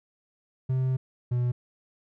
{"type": "tone pair in turn", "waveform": "triangle", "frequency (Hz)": [130, 122.68], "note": ["C3", "B2"], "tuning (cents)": [-11, -11], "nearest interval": "minor second", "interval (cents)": 100, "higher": "first", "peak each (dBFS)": -21, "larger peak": "neither", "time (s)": [[0.69, 0.97], [1.31, 1.52]], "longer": "first", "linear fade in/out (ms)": 10, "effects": []}